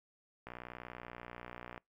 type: click train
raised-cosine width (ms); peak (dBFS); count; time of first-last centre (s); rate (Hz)
0.5; -30; 80; 0.47-1.778; 60.4
effects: noise-tail reverb RT60 0.2 s tail -26 dB re dry